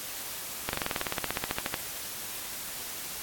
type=slowing click train; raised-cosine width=0.3 ms; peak=-12 dBFS; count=19; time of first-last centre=0.69-1.741 s; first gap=41 ms; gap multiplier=1.04; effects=white hiss -38 dBFS RMS until 3.22 s + AAC 64 kbps